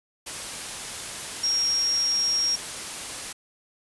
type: tone in noise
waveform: sine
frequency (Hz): 5588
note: F8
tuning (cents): 0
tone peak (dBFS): -21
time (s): 1.43-2.56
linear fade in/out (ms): 10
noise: white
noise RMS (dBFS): -34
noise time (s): 0.26-3.33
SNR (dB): +10
effects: resampled to 24000 Hz